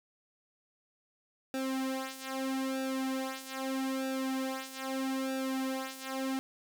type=tone with flanger; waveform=sawtooth; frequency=264.7 Hz; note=C4; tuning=20 cents sharp; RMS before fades=-35 dBFS; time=1.54-6.39 s; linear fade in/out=0 ms; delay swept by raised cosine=0.95 to 3.75 ms; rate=0.79 Hz; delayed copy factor=-0.8; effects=none